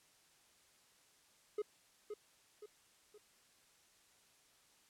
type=tone with echo; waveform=triangle; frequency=420 Hz; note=G#4; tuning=19 cents sharp; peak=-33 dBFS; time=1.58-1.62 s; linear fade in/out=5 ms; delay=520 ms; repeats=3; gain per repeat=-7 dB; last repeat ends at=3.18 s; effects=white hiss -69 dBFS RMS until 4.89 s + low-pass 10000 Hz 12 dB/octave